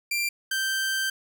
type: tone pair in turn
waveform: sawtooth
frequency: 2370 / 1562.7 Hz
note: D7 / G6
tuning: +15 / -6 cents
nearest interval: perfect fifth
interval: 721 cents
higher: first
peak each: -21 / -21 dBFS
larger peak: neither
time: 0.11-0.29 / 0.51-1.1 s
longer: second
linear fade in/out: 5 ms
effects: none